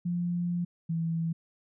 sine tone pair in turn, 174.61 / 164.81 Hz, F3 / E3, 0 / 0 cents, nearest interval minor second, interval 100 cents, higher first, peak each -27 / -27 dBFS, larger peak neither, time 0.05-0.65 / 0.89-1.33 s, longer first, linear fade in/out 10 ms, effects none

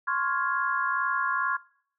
sine chord, Db major seventh, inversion third, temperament equal with one note detuned, 1046.5 / 1108.7 / 1401.8 / 1661.2 Hz, C6 / Db6 / F6 / Ab6, 0 / 0 / +6 / 0 cents, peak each -30 dBFS, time 0.07-1.57 s, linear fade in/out 10 ms, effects noise-tail reverb RT60 0.6 s tail -21 dB re dry

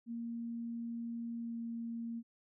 sine tone with pitch glide, 233.1 to 231.6 Hz, A#3 to A#3, 0 to -11 cents, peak -38 dBFS, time 0.06-2.23 s, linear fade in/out 50 ms, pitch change -11 cents, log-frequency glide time 1.39-1.56 s, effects none

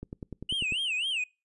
click train, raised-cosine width 3 ms, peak -25 dBFS, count 8, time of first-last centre 0.03-0.723 s, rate 10.1 Hz
triangle tone with vibrato, 2829 Hz, F7, 22 cents sharp, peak -26 dBFS, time 0.49-1.24 s, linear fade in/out 5 ms, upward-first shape sine, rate 3.8 Hz, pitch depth 230 cents each way
effects noise-tail reverb RT60 0.3 s tail -26 dB re dry + resampled to 24000 Hz

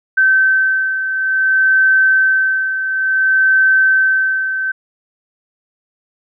sine beating tone pair, 1542 / 1542.57 Hz, G6 / G6, -29 / -28 cents, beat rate 0.57 Hz, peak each -11 / -18 dBFS, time 0.17-4.72 s, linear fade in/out 10 ms, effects none

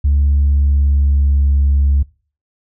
sine tone with pitch glide, 71.3 to 69.95 Hz, C#2 to C#2, +49 to +16 cents, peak -8 dBFS, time 0.04-2.03 s, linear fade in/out 10 ms, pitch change -33 cents, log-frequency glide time 0.14-1.52 s, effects noise-tail reverb RT60 0.4 s tail -23 dB re dry + tanh soft clip ceiling -7 dBFS

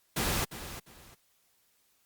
pink noise with echo, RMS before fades -30 dBFS, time 0.16-0.45 s, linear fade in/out 10 ms, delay 350 ms, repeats 2, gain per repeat -12 dB, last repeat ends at 1.15 s, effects white hiss -70 dBFS RMS until 2.05 s + Opus 48 kbps

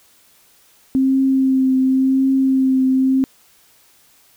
sine tone with vibrato, 264.2 Hz, C4, 17 cents sharp, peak -12 dBFS, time 0.95-3.24 s, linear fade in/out 0 ms, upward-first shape triangle, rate 0.92 Hz, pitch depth 23 cents each way, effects white hiss -53 dBFS RMS until 4.36 s

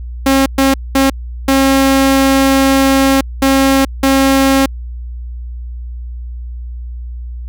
sawtooth tone bursts at uneven times, 270.3 Hz, C#4, 44 cents flat, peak -4 dBFS, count 6, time 0.26-0.46 / 0.58-0.74 / 0.95-1.1 / 1.48-3.21 / 3.42-3.85 / 4.03-4.66 s, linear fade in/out 5 ms, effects added 60 Hz sine -22 dBFS peak until 7.48 s

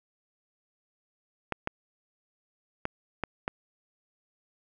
clicks, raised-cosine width 0.5 ms, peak -14 dBFS, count 5, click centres 1.523 / 1.674 / 2.854 / 3.237 / 3.479 s, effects none

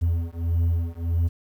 triangle beating tone pair, 83.4 / 85 Hz, E2 / F2, +21 / -46 cents, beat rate 1.6 Hz, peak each -22 dBFS, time 0.01-1.29 s, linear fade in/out 20 ms, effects 9-bit

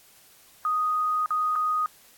sine tone with dropouts, 1244.5 Hz, D#6, in tune, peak -22 dBFS, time 0.65-1.86 s, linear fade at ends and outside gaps 1 ms, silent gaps 1.26-1.306 / 1.555-1.559 s, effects white hiss -55 dBFS RMS until 2.17 s + AAC 64 kbps

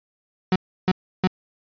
35% pulse tone bursts, 185 Hz, F#3, in tune, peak -14 dBFS, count 3, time 0.52-1.274 s, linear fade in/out 2 ms, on 38 ms, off 320 ms, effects resampled to 11025 Hz

